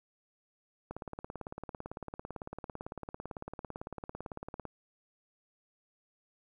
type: click train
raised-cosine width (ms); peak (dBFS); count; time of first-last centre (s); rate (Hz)
1; -26; 68; 0.91-4.653; 17.9
effects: 11-bit